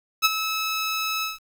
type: tone with ADSR envelope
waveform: 15% pulse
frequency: 1298 Hz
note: E6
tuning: 27 cents flat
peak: -7 dBFS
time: 0.22-1.39 s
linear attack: 31 ms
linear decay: 28 ms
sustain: -11 dB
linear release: 160 ms
effects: 8-bit